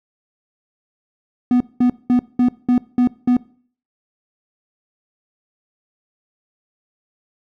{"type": "tone bursts", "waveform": "triangle", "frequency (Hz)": 246.9, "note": "B3", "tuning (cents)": 0, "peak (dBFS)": -9, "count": 7, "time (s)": [1.51, 3.368], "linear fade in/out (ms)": 2, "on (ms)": 94, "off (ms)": 200, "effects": ["noise-tail reverb RT60 0.5 s tail -21 dB re dry"]}